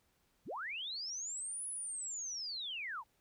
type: linear two-way sweep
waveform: sine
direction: up then down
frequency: 43.86 to 10390 to 805 Hz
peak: -39 dBFS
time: 0.45-3.04 s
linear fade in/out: 50 ms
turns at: 1.68 s
effects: pink hiss -75 dBFS RMS until 3.2 s